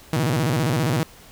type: tone with vibrato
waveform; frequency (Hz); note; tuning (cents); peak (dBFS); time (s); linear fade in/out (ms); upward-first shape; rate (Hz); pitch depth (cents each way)
sawtooth; 138.59; C#3; 0; -15; 0.13-1.03; 0; square; 15; 250
effects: pink hiss -47 dBFS RMS until 1.31 s